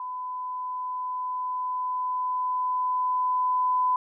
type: tone with level ramp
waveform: sine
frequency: 1005 Hz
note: B5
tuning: 30 cents sharp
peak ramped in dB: -31 to -20 dBFS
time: 0-3.96 s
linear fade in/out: 2 ms
effects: none